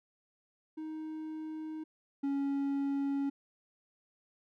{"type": "tone pair in turn", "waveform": "triangle", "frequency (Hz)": [313.2, 278.5], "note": ["D#4", "C#4"], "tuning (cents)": [11, 8], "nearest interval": "major second", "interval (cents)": 203, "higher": "first", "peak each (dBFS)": [-36, -28], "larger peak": "second", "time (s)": [[0.77, 1.84], [2.23, 3.3]], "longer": "neither", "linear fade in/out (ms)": 10, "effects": []}